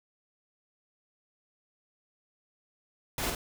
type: noise with echo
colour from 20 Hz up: pink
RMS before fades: -33 dBFS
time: 3.18-3.3 s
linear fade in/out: 2 ms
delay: 50 ms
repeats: 1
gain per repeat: -2 dB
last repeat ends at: 3.35 s
effects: none